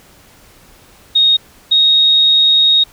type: tone pair in turn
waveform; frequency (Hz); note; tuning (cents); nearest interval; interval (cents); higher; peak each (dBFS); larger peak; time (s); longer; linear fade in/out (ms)
sine; 3729 / 3750; A#7 / A#7; 0 / +10; unison; 10; second; -7; neither; 1.15-1.37 / 1.71-2.84; second; 10
effects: pink hiss -45 dBFS RMS until 2.92 s